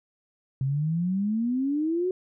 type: exponential sweep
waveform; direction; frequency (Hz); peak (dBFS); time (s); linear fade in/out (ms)
sine; up; 130.3 to 376.4; -23; 0.61-2.11; 2
effects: none